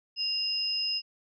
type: tone pair together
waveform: sine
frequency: 2802 / 5083 Hz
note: F7 / D#8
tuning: +5 / +36 cents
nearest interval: minor seventh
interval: 1031 cents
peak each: -34 / -28 dBFS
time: 0.16-1.02 s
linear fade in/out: 50 ms
effects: none